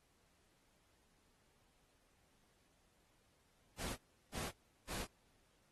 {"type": "noise bursts", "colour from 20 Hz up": "pink", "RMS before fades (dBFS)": -44, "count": 3, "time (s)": [3.77, 5.07], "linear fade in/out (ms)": 50, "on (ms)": 200, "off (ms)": 350, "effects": ["pink hiss -75 dBFS RMS until 5.71 s", "AAC 32 kbps"]}